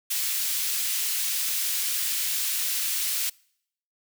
white high-pass noise, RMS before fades -27 dBFS, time 0.1-3.3 s, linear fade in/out 10 ms, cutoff 2300 Hz, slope 12 dB/octave, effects noise-tail reverb RT60 0.7 s tail -26 dB re dry

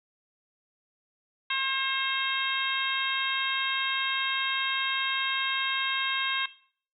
harmonic tone, 535 Hz, C5, 38 cents sharp, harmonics 2 / 3 / 4 / 5 / 6 / 7, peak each -33 / -33 / -33 / -33 / -33 / -33 dBFS, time 1.5-6.46 s, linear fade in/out 5 ms, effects noise-tail reverb RT60 0.5 s tail -17 dB re dry

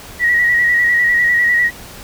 sine tone with vibrato, 1917 Hz, A#6, 48 cents sharp, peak -10 dBFS, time 0.19-1.71 s, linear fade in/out 50 ms, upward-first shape square, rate 10 Hz, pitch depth 30 cents each way, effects pink hiss -35 dBFS RMS until 2.03 s

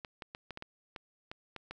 clicks, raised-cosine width 0.3 ms, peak -26 dBFS, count 10, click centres 0.048 / 0.222 / 0.349 / 0.507 / 0.574 / 0.624 / 0.962 / 1.315 / 1.563 / 1.71 s, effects none

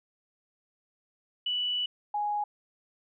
sine tone pair in turn, 2960 / 830.6 Hz, F#7 / G#5, 0 / 0 cents, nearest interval octave + minor seventh, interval 2200 cents, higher first, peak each -27 dBFS, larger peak neither, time 1.46-1.86 / 2.14-2.44 s, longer first, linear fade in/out 5 ms, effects none

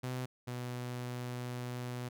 sawtooth tone pair in turn, 127 / 123.46 Hz, B2 / B2, +49 / 0 cents, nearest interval unison, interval 49 cents, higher first, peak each -32 / -34 dBFS, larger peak first, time 0.03-0.26 / 0.47-2.09 s, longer second, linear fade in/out 10 ms, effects none

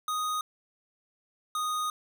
square tone pair in turn, 1244.5 / 1239.7 Hz, D#6 / D#6, 0 / -7 cents, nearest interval unison, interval 7 cents, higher first, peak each -29 / -29 dBFS, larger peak neither, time 0.08-0.41 / 1.55-1.9 s, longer second, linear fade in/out 2 ms, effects none

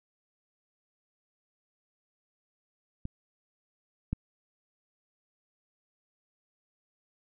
clicks, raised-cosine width 5 ms, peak -23 / -17 dBFS, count 2, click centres 3.054 / 4.13 s, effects none

